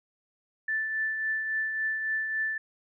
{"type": "tone with tremolo", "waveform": "sine", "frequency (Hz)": 1760, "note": "A6", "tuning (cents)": 0, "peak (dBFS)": -25, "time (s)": [0.68, 2.58], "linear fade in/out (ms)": 5, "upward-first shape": "triangle", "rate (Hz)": 3.6, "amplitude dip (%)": 45, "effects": []}